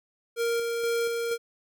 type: tone with tremolo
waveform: square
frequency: 466.2 Hz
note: A#4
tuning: in tune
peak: -25 dBFS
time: 0.36-1.38 s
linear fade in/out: 50 ms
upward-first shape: square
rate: 2.1 Hz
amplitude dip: 30%
effects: none